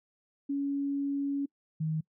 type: tone pair in turn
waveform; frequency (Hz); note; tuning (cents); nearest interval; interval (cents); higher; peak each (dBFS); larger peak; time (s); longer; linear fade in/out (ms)
sine; 280.4 / 157.37; C#4 / D#3; +20 / +20; minor seventh; 1000; first; -28; neither; 0.49-1.46 / 1.8-2.01; first; 10
effects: noise-tail reverb RT60 0.1 s tail -25 dB re dry